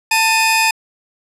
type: tone pair together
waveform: sawtooth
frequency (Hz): 891.7 / 2499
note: A5 / D#7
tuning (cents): +23 / +7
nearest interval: octave + tritone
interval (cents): 1784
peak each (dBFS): -11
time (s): 0.11-0.71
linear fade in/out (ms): 5
effects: low-pass 12000 Hz 12 dB/octave